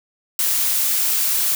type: noise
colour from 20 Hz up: blue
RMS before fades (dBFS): -19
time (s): 0.39-1.55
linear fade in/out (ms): 2
effects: none